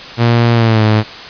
sawtooth tone with pitch glide, 117.8 to 108.02 Hz, A#2 to A2, +19 to -31 cents, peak -4 dBFS, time 0.17-1.04 s, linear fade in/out 50 ms, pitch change -150 cents, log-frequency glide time 0.53-0.84 s, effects white hiss -29 dBFS RMS until 1.29 s + resampled to 11025 Hz

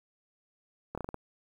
slowing click train, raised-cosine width 1 ms, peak -22 dBFS, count 6, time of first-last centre 0.95-1.143 s, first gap 26 ms, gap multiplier 1.2, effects 9-bit

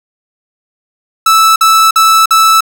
45% pulse tone bursts, 1313 Hz, E6, 7 cents flat, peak -4 dBFS, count 4, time 1.26-2.607 s, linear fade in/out 5 ms, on 300 ms, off 49 ms, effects none

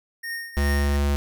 square tone with tremolo, 1846 Hz, A#6, 17 cents flat, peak -28 dBFS, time 0.23-0.97 s, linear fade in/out 10 ms, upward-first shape triangle, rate 2.6 Hz, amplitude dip 80%
square tone, 71.2 Hz, C#2, 47 cents sharp, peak -20 dBFS, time 0.57-1.16 s, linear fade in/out 0 ms
effects none

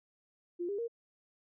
sine tone with pitch steps, 349.2 / 403.4 / 466.1 Hz, F4 / G4 / A#4, 0 / +50 / 0 cents, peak -33 dBFS, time 0.59-0.881 s, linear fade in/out 20 ms, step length 97 ms, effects none

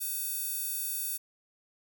square tone with high-pass filter, 510 Hz, C5, 44 cents flat, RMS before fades -34 dBFS, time 0-1.18 s, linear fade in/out 20 ms, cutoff 11000 Hz, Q 1.1, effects none

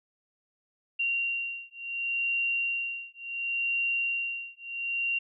sine beating tone pair, 2761 / 2761.7 Hz, F7 / F7, -20 / -20 cents, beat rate 0.7 Hz, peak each -31 dBFS, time 0.99-5.19 s, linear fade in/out 10 ms, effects none

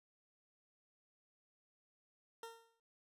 20% pulse tone with exponential decay, 458.1 Hz, A#4, 30 cents flat, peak -40 dBFS, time 2.43-2.8 s, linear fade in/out 2 ms, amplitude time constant 80 ms, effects noise-tail reverb RT60 0.2 s tail -25 dB re dry + resampled to 32000 Hz

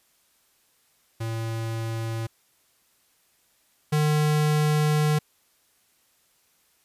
square tone pair in turn, 113.3 / 151.24 Hz, A#2 / D#3, -49 / -49 cents, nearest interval perfect fourth, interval 500 cents, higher second, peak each -28 / -20 dBFS, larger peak second, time 1.2-2.27 / 3.92-5.19 s, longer second, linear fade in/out 10 ms, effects white hiss -65 dBFS RMS until 6.84 s + resampled to 32000 Hz

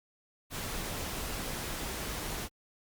pink noise, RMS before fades -37 dBFS, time 0.5-2.49 s, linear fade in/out 50 ms, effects Opus 48 kbps

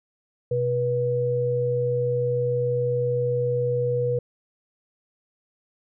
sine tone pair together, 126.7 / 486.2 Hz, B2 / B4, +45 / -27 cents, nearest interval octave + major seventh, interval 2328 cents, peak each -26 / -22 dBFS, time 0.51-4.19 s, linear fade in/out 5 ms, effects none

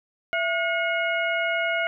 sine tone cluster, 668 / 1440 / 2171 / 2880 Hz, E5 / F#6 / C#7 / F#7, +23 / -47 / -37 / -47 cents, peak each -26 / -27 / -27 / -34 dBFS, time 0.33-1.87 s, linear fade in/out 0 ms, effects none

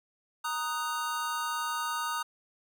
square chord, D# minor, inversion second, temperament just, 933.4 / 1244.5 / 1493.4 Hz, A#5 / D#6 / F#6, +2 / 0 / +16 cents, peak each -36 / -34 / -39 dBFS, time 0.44-2.23 s, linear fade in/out 10 ms, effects none

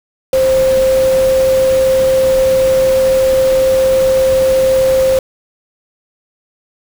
sine tone in noise, 526 Hz, C5, 9 cents sharp, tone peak -8 dBFS, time 0.33-5.19 s, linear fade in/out 2 ms, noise pink, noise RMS -24 dBFS, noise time 0.33-5.19 s, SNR +13 dB, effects none

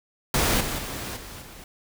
pink noise with level steps, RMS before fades -22 / -29 / -33 / -40 / -44 dBFS, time 0.34-1.64 s, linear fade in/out 2 ms, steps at 0.6 / 0.78 / 1.16 / 1.41 s, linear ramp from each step 10 ms, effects none

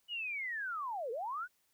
sine linear two-way sweep, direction down then up, 2960 to 431.6 to 1533 Hz, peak -36 dBFS, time 0.08-1.48 s, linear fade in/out 50 ms, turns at 1.11 s, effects white hiss -75 dBFS RMS until 1.73 s

